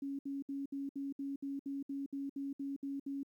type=tone bursts; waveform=sine; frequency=277.2 Hz; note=C#4; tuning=in tune; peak=-37 dBFS; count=14; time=0.02-3.232 s; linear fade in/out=5 ms; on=170 ms; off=64 ms; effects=12-bit